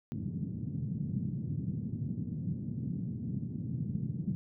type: band-pass noise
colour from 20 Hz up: pink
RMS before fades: -36 dBFS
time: 0.12-4.35 s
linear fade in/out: 0 ms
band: 120 to 210 Hz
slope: 24 dB/octave
effects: none